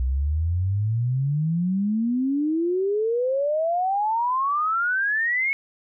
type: exponential sweep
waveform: sine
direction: up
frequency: 61.5 to 2217 Hz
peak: -20 dBFS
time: 0-5.53 s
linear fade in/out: 0 ms
effects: none